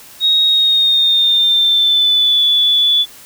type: tone with pitch glide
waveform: sine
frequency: 3763 to 3451 Hz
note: A#7 to A7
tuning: +16 to -34 cents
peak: -9 dBFS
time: 0.2-3.06 s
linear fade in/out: 50 ms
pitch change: -150 cents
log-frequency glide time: 0.46-2.42 s
effects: white hiss -39 dBFS RMS until 3.25 s